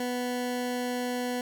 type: tone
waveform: 20% pulse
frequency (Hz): 247.1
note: B3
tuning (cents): +1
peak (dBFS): -24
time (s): 0-1.41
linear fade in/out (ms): 2
effects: none